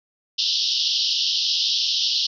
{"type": "band-pass noise", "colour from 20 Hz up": "white", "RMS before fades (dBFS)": -22, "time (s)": [0.38, 2.27], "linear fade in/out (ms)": 10, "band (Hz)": [2900, 5500], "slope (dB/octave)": 96, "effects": []}